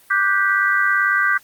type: chord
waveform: sine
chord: G major seventh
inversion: second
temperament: just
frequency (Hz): 1176 / 1470 / 1568 / 1960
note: D6 / F#6 / G6 / B6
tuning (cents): +2 / -12 / 0 / -14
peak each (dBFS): -21 / -23 / -17 / -22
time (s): 0.1-1.38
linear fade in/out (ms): 10
effects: white hiss -51 dBFS RMS until 1.43 s + Opus 32 kbps